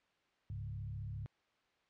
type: tone with frequency modulation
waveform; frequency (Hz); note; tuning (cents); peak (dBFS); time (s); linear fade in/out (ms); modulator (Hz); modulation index
sine; 103.5; G#2; -5; -40; 0.5-1.26; 0; 34.7; 0.99
effects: white hiss -75 dBFS RMS until 1.89 s + low-pass 3000 Hz 12 dB/octave